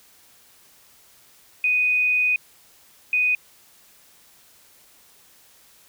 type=tone bursts at uneven times; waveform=sine; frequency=2489 Hz; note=D#7; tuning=in tune; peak=-17 dBFS; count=2; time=1.64-2.36 / 3.13-3.35 s; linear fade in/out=2 ms; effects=white hiss -54 dBFS RMS until 5.88 s

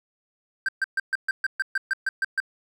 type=tone bursts; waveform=triangle; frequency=1568 Hz; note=G6; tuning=in tune; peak=-19 dBFS; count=12; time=0.66-2.402 s; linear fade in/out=2 ms; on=26 ms; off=130 ms; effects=none

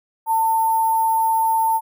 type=tone with sample-and-hold; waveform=sine; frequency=896 Hz; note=A5; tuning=31 cents sharp; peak=-15 dBFS; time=0.26-1.81 s; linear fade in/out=50 ms; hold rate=11025 Hz; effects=none

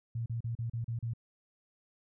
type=tone bursts; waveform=sine; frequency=116.1 Hz; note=A#2; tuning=7 cents flat; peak=-32 dBFS; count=7; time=0.15-1.136 s; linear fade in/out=5 ms; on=110 ms; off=36 ms; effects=none

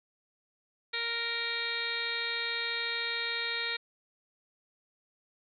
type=harmonic tone; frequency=466.2 Hz; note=A#4; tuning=in tune; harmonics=1 / 2 / 3 / 4 / 5 / 6 / 7 / 8 / 9; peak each=-44 / -47 / -41 / -37 / -37 / -47 / -44 / -37 / -39 dBFS; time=0.93-3.77 s; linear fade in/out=10 ms; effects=none

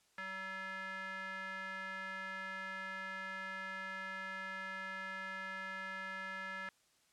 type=tone with band-pass filter; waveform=square; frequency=190 Hz; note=F#3; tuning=46 cents sharp; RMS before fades=-44 dBFS; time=0.18-6.69 s; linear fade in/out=2 ms; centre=1700 Hz; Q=3.6; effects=white hiss -72 dBFS RMS until 7.12 s + low-pass 9000 Hz 12 dB/octave

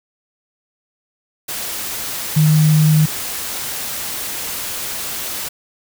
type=tone in noise; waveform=sine; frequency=154.3 Hz; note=D#3; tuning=14 cents flat; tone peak=-9 dBFS; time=2.36-3.06 s; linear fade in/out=10 ms; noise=white; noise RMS=-25 dBFS; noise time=1.48-5.49 s; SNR=+13 dB; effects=none

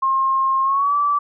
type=tone with pitch glide; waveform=sine; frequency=1068 to 1158 Hz; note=C6 to D6; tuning=+35 to -25 cents; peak=-15 dBFS; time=0.02-1.19 s; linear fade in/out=10 ms; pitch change=+140 cents; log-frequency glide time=0.63-0.95 s; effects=none

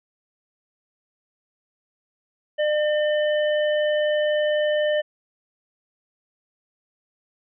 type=harmonic tone; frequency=602 Hz; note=D5; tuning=43 cents sharp; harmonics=1 / 3 / 5; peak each=-19 / -29 / -33 dBFS; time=2.58-5.02 s; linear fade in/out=20 ms; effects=none

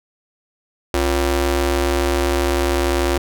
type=ring-modulated tone; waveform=sawtooth; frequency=207.7 Hz; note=G#3; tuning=in tune; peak=-9 dBFS; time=0.94-3.18 s; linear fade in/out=2 ms; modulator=144 Hz; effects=none

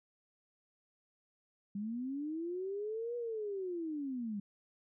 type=linear two-way sweep; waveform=sine; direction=up then down; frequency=196 to 484.7 to 196 Hz; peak=-36 dBFS; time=1.75-4.4 s; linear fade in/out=5 ms; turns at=3.16 s; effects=none

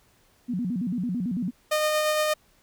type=tone with vibrato; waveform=sine; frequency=209.8 Hz; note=G#3; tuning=18 cents sharp; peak=-25 dBFS; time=0.48-1.51 s; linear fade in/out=20 ms; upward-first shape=square; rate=9 Hz; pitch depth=260 cents each way
type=tone with tremolo; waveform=sawtooth; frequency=612 Hz; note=D#5; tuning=29 cents flat; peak=-17 dBFS; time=1.71-2.34 s; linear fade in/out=10 ms; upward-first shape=sine; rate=8.6 Hz; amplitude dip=25%
effects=pink hiss -62 dBFS RMS until 2.62 s

